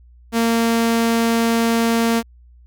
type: tone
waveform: sawtooth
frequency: 230 Hz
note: A#3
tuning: 23 cents flat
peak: -11 dBFS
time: 0.32-2.23 s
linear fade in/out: 50 ms
effects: added 60 Hz sine -44 dBFS peak until 2.66 s